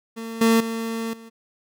30% pulse tone with level steps, 226.8 Hz, A#3, 47 cents flat, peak -28 / -12 / -23 / -38 dBFS, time 0.16-1.3 s, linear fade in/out 20 ms, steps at 0.41 / 0.6 / 1.13 s, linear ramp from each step 5 ms, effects none

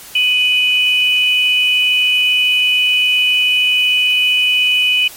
sine tone pair together, 2500 / 2973 Hz, D#7 / F#7, +8 / +8 cents, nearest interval minor third, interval 300 cents, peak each -13 dBFS, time 0.15-5.08 s, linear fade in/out 5 ms, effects white hiss -35 dBFS RMS until 5.16 s + MP3 64 kbps

